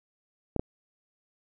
clicks, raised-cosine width 2 ms, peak -14 dBFS, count 2, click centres 0.563 / 0.595 s, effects none

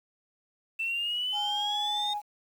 sine exponential sweep, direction up, 2664 to 3700 Hz, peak -27 dBFS, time 0.79-2.14 s, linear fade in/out 10 ms
sine tone, 830.6 Hz, G#5, in tune, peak -29 dBFS, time 1.32-2.22 s, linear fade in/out 50 ms
effects tanh soft clip ceiling -24 dBFS + 9-bit

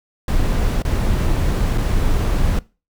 brown noise with dropouts, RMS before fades -17 dBFS, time 0.28-2.59 s, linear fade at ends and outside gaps 2 ms, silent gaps 0.822-0.85 / 1.777-1.781 s, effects noise-tail reverb RT60 0.3 s tail -21 dB re dry

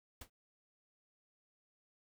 pink noise with exponential decay, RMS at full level -43 dBFS, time 0.21-0.3 s, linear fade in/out 5 ms, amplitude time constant 18 ms, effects none

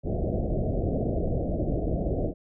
pink low-pass noise, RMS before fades -27 dBFS, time 0.03-2.34 s, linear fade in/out 50 ms, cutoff 700 Hz, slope 96 dB/octave, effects none

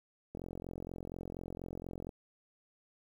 click train, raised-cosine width 2 ms, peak -29 dBFS, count 78, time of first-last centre 0.35-2.092 s, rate 44.2 Hz, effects 10-bit

